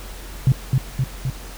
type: tone with echo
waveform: sine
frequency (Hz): 130.81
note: C3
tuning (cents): 0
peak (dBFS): -10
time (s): 0.47-0.52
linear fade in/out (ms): 2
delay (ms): 260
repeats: 3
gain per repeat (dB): -3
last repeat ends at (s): 1.3
effects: added 45 Hz sine -34 dBFS peak until 1.57 s + pink hiss -39 dBFS RMS until 1.57 s